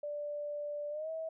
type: tone with pitch glide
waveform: sine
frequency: 587.3 to 644.2 Hz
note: D5 to E5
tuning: 0 to -40 cents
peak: -36 dBFS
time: 0.03-1.29 s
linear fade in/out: 5 ms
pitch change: +160 cents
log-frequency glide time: 0.9-1.1 s
effects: none